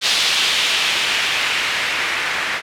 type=noise with low-pass filter sweep; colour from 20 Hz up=blue; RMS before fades=-19 dBFS; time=0.01-2.62 s; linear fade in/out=50 ms; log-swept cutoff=3700 to 1900 Hz; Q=1.7; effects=none